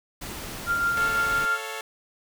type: noise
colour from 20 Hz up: pink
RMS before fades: -36 dBFS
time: 0.21-1.46 s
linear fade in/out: 10 ms
type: tone with tremolo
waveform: sine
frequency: 1392 Hz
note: F6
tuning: 6 cents flat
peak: -20 dBFS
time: 0.66-1.59 s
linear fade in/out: 50 ms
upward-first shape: sine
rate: 6.1 Hz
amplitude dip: 35%
type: chord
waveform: 10% pulse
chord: A augmented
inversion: none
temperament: equal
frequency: 440 / 554.4 / 698.5 Hz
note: A4 / C#5 / E#5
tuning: 0 / 0 / 0 cents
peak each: -26 / -29 / -31 dBFS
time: 0.97-1.81 s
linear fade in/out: 2 ms
effects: none